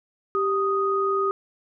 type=tone pair together; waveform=sine; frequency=392 / 1244.5 Hz; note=G4 / D#6; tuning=0 / 0 cents; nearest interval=octave + minor sixth; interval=2000 cents; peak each=-23 dBFS; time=0.35-1.31 s; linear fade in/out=0 ms; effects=none